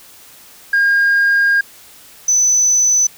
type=tone pair in turn; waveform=sine; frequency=1618 / 6019 Hz; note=G#6 / F#8; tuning=-46 / +29 cents; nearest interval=octave + major seventh; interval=2275 cents; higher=second; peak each=-8 dBFS; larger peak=neither; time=0.73-1.61 / 2.28-3.07 s; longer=first; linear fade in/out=5 ms; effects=tanh soft clip ceiling -8 dBFS + white hiss -42 dBFS RMS until 3.17 s